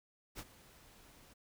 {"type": "noise with ADSR envelope", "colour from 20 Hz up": "pink", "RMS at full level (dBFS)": -44, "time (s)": [0.35, 1.34], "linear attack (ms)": 41, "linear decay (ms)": 46, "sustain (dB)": -17, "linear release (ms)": 13, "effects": []}